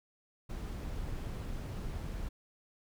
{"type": "noise", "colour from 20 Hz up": "brown", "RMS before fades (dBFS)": -39, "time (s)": [0.49, 2.29], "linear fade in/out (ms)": 10, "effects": []}